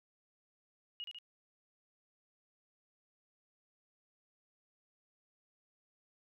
sine tone with echo, 2881 Hz, F#7, 47 cents flat, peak -40 dBFS, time 1-1.04 s, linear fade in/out 0 ms, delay 73 ms, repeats 2, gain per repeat -3 dB, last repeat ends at 1.186 s, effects none

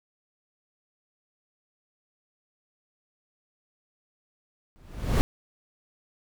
brown noise with exponential growth, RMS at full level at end -17 dBFS, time 4.76-5.21 s, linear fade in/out 0 ms, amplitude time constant 97 ms, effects none

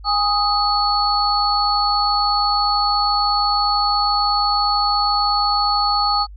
sine tone cluster, 821 / 1250 / 4413 Hz, G#5 / D#6 / C#8, -20 / +8 / -9 cents, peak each -19 dBFS, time 0.04-6.27 s, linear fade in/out 50 ms, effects added 50 Hz sine -34 dBFS peak until 6.36 s + MP3 48 kbps

